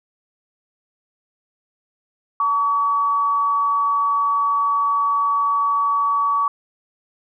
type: tone pair together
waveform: sine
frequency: 903.4 / 1136 Hz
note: A5 / C#6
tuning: +45 / +42 cents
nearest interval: major third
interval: 397 cents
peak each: -28 / -16 dBFS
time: 2.4-6.48 s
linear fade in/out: 2 ms
effects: none